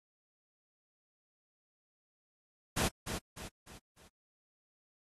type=noise with echo; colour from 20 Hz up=pink; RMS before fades=-32 dBFS; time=2.76-2.89 s; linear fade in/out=20 ms; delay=300 ms; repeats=4; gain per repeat=-7 dB; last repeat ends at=4.09 s; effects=AAC 32 kbps